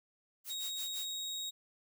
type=noise with tremolo; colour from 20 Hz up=blue; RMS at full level=-43 dBFS; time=0.44-1.13 s; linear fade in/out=50 ms; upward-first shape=sine; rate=5.9 Hz; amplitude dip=100%
type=tone; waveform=30% pulse; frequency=3776 Hz; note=A#7; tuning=22 cents sharp; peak=-35 dBFS; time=0.49-1.51 s; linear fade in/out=20 ms
effects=none